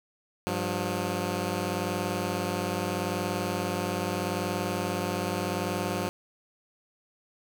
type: tone pair together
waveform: 10% pulse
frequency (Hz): 100 / 179.21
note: G2 / F3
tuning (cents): +35 / +45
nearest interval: minor seventh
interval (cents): 1010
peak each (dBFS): -23 / -22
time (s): 0.47-6.09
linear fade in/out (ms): 0
effects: 9-bit